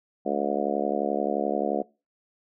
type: harmonic tone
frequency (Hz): 71.5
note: D2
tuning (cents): -46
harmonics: 3 / 4 / 5 / 6 / 7 / 8 / 9 / 10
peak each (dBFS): -32 / -32 / -32 / -32 / -32 / -32 / -32 / -32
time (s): 0.25-1.83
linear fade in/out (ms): 20
effects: noise-tail reverb RT60 0.3 s tail -23 dB re dry